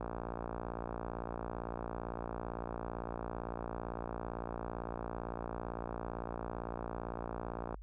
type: click train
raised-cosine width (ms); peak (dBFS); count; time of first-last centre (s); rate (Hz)
1; -25; 448; 0.01-7.744; 57.8
effects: added 50 Hz sine -41 dBFS peak until 7.82 s + high-pass 60 Hz 12 dB/octave